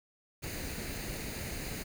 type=noise with comb filter; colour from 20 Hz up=pink; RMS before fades=-39 dBFS; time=0.42-1.84 s; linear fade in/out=20 ms; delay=0.45 ms; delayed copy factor=+0.55; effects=none